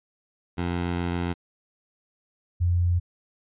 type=tone pair in turn; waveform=15% pulse / sine; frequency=87.31 / 87.68 Hz; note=F2 / F2; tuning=0 / +7 cents; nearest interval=unison; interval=7 cents; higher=second; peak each=-19 dBFS; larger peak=neither; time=0.57-1.34 / 2.6-3 s; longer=first; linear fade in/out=20 ms; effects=resampled to 8000 Hz